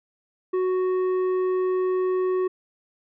sine tone with tanh clipping, 370 Hz, F#4, in tune, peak -22 dBFS, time 0.53-2.48 s, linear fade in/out 10 ms, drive 8 dB, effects none

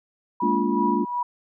sine tone with tremolo, 974 Hz, B5, 24 cents flat, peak -21 dBFS, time 0.4-1.23 s, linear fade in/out 5 ms, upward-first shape sine, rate 2.7 Hz, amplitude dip 65%
sine chord, Bb dominant seventh, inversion third, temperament equal with one note detuned, 207.7 / 233.1 / 287.3 / 349.2 Hz, Ab3 / Bb3 / D4 / F4, 0 / 0 / -38 / 0 cents, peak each -26 dBFS, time 0.42-1.05 s, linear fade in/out 10 ms
effects none

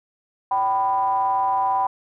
triangle ring-modulated tone, 109 Hz, A2, 16 cents flat, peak -13 dBFS, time 0.51-1.87 s, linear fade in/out 5 ms, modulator 883 Hz, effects none

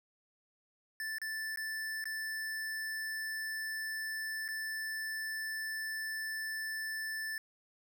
square tone with dropouts, 1760 Hz, A6, in tune, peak -37 dBFS, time 1-7.38 s, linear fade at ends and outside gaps 1 ms, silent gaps 1.184-1.216 / 1.56-1.573 / 2.041-2.055 / 4.48-4.487 s, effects none

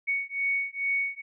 sine beating tone pair, 2226 / 2228.3 Hz, C#7 / C#7, +7 / +8 cents, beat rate 2.3 Hz, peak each -29 dBFS, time 0.07-1.22 s, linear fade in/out 20 ms, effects none

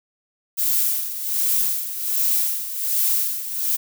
violet noise with tremolo, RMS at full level -19 dBFS, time 0.57-3.77 s, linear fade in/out 20 ms, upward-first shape sine, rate 1.3 Hz, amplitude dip 70%, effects none

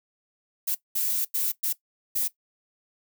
violet noise bursts at uneven times, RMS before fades -26 dBFS, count 5, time 0.67-0.75 / 0.95-1.25 / 1.34-1.52 / 1.63-1.73 / 2.15-2.28 s, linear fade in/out 10 ms, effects noise-tail reverb RT60 0.1 s tail -17 dB re dry

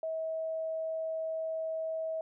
sine tone, 643 Hz, E5, 43 cents flat, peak -32 dBFS, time 0.03-2.21 s, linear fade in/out 2 ms, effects none

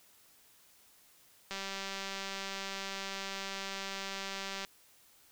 click train, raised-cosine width 0.2 ms, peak -22 dBFS, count 613, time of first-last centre 1.51-4.648 s, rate 195 Hz, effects white hiss -63 dBFS RMS until 5.31 s

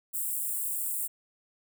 white high-pass noise, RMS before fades -32 dBFS, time 0.13-1.08 s, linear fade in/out 20 ms, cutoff 7600 Hz, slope 96 dB/octave, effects none

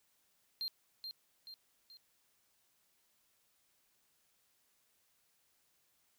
triangle tone with echo, 4186 Hz, C8, in tune, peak -35 dBFS, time 0.61-0.68 s, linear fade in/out 0 ms, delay 430 ms, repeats 3, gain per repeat -6 dB, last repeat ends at 1.97 s, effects white hiss -75 dBFS RMS until 6.18 s

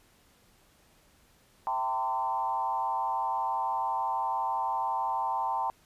sine tone with frequency modulation, 903 Hz, A5, 45 cents sharp, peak -27 dBFS, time 1.67-5.7 s, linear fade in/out 0 ms, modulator 120 Hz, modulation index 1.2, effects pink hiss -63 dBFS RMS until 5.85 s + resampled to 32000 Hz

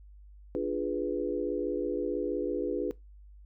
sine chord, D diminished seventh, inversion none, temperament equal, 293.7 / 349.2 / 415.3 / 493.9 Hz, D4 / F4 / Ab4 / Cb5, 0 / 0 / 0 / 0 cents, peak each -34 dBFS, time 0.55-2.91 s, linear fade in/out 0 ms, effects noise-tail reverb RT60 0.2 s tail -21 dB re dry + added 50 Hz sine -49 dBFS peak until 3.45 s

